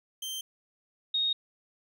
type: tone pair in turn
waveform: sawtooth / sine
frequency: 3136 / 3729 Hz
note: G7 / A#7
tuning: 0 / 0 cents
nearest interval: minor third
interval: 300 cents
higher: second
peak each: -31 / -25 dBFS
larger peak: second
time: 0.22-0.41 / 1.14-1.33 s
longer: neither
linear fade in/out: 5 ms
effects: none